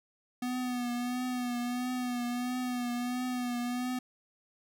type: tone with vibrato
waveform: square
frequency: 246.7 Hz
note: B3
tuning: 2 cents flat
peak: -32 dBFS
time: 0.42-3.99 s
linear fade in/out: 5 ms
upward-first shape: triangle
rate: 1.5 Hz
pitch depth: 44 cents each way
effects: none